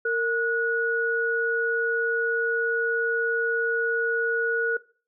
sine tone pair together, 460 / 1460.4 Hz, A#4 / F#6, -23 / -23 cents, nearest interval octave + minor sixth, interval 2000 cents, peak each -25 dBFS, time 0.05-4.77 s, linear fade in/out 5 ms, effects noise-tail reverb RT60 0.4 s tail -19 dB re dry

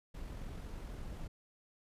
brown noise with amplitude modulation, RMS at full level -43 dBFS, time 0.14-1.28 s, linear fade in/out 10 ms, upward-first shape sine, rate 43.9 Hz, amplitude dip 25%, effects resampled to 32000 Hz

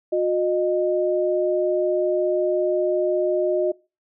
sine tone pair together, 361.1 / 615.6 Hz, F#4 / D#5, -42 / -19 cents, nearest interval major sixth, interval 923 cents, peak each -21 dBFS, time 0.12-3.72 s, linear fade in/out 10 ms, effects noise-tail reverb RT60 0.3 s tail -23 dB re dry

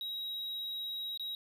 triangle tone with dropouts, 3829 Hz, A#7, 46 cents sharp, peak -35 dBFS, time 0.01-1.35 s, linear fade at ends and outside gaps 1 ms, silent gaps 1.175-1.196 s, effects none

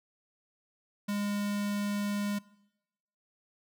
square tone with notch filter, 204.4 Hz, G#3, 27 cents flat, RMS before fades -32 dBFS, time 1.08-2.39 s, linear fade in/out 10 ms, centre 520 Hz, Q 1.8, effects noise-tail reverb RT60 0.9 s tail -22 dB re dry

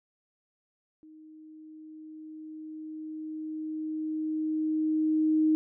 sine tone with level ramp, 311.9 Hz, D#4, 4 cents sharp, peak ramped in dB -49 to -20 dBFS, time 1.03-5.55 s, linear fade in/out 0 ms, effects none

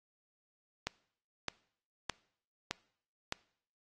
click train, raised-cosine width 0.2 ms, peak -16 dBFS, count 5, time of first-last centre 0.87-3.324 s, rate 1.63 Hz, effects noise-tail reverb RT60 0.6 s tail -23 dB re dry + AAC 32 kbps

